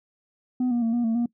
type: tone with pitch steps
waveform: sine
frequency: 251.2 / 239 / 228.2 / 239.5 / 225.9 / 237.9 Hz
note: B3 / A#3 / A#3 / A#3 / A3 / A#3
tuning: +30 / +43 / -37 / +47 / +46 / +35 cents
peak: -18 dBFS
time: 0.6-1.26 s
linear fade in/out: 5 ms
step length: 110 ms
effects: noise-tail reverb RT60 0.1 s tail -22 dB re dry + tanh soft clip ceiling -20 dBFS